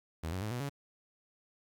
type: tone with pitch steps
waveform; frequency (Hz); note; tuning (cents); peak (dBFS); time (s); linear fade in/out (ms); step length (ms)
sawtooth; 80.9 / 92.93 / 106.75 / 122.62 / 140.86; E2 / F#2 / G#2 / B2 / C#3; -32 / +8 / +48 / -12 / +28; -31; 0.23-0.695; 10; 93
effects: 11-bit